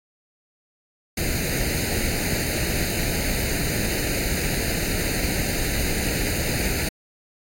pink noise with comb filter, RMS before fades -24 dBFS, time 1.17-6.89 s, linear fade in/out 5 ms, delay 0.45 ms, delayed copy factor +0.85, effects AAC 64 kbps

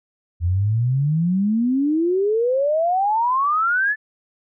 sine exponential sweep, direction up, 82.8 to 1760 Hz, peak -16 dBFS, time 0.4-3.96 s, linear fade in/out 50 ms, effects none

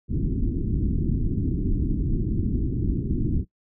pink low-pass noise, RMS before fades -24 dBFS, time 0.08-3.45 s, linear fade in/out 50 ms, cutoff 340 Hz, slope 48 dB/octave, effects noise-tail reverb RT60 0.1 s tail -20 dB re dry

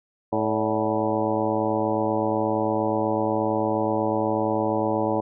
harmonic tone with a mistuned harmonic, 108.4 Hz, A2, 25 cents flat, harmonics 1 / 2 / 3 / 4 / 5 / 6 / 7 / 8 / 9, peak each -33 / -30 / -27 / -29 / -27 / -33 / -30 / -31 / -32 dBFS, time 0.32-5.21 s, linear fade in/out 10 ms, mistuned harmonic 5, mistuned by +66 cents, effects none

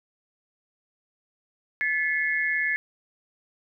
sine tone cluster, 1730 / 2004 / 2162 Hz, A6 / B6 / C#7, -30 / +25 / -44 cents, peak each -25 / -30 / -28 dBFS, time 1.81-2.76 s, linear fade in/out 0 ms, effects none

